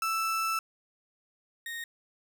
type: tone pair in turn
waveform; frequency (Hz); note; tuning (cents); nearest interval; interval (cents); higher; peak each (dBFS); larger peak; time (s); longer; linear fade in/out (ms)
35% pulse; 1322 / 1856.1; E6 / A#6; +5 / -8; tritone; 587; second; -26 / -34; first; 0.02-0.59 / 1.66-1.84; first; 2
effects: none